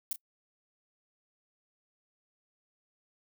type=noise with echo; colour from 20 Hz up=violet; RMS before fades=-32 dBFS; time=0.11-0.13 s; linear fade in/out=2 ms; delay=30 ms; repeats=1; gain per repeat=-11 dB; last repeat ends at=0.16 s; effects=noise-tail reverb RT60 0.1 s tail -24 dB re dry